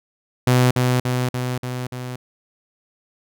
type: tone with echo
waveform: sawtooth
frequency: 125.6 Hz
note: B2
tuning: 30 cents sharp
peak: -9 dBFS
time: 0.47-0.71 s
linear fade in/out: 5 ms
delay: 290 ms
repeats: 5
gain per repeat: -3 dB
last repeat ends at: 2.16 s
effects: none